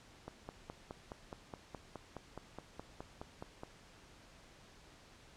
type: click train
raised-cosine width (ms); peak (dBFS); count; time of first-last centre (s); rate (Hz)
1; -30; 17; 0.28-3.634; 4.77
effects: pink hiss -60 dBFS RMS until 5.36 s + low-pass 7000 Hz 12 dB/octave